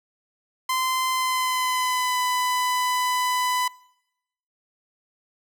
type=tone with pitch glide; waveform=sawtooth; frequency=1034 to 999.4 Hz; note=C6 to B5; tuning=-21 to +20 cents; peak=-18 dBFS; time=0.69-3.68 s; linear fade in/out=5 ms; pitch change=-59 cents; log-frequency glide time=1.1-2.2 s; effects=noise-tail reverb RT60 0.9 s tail -24 dB re dry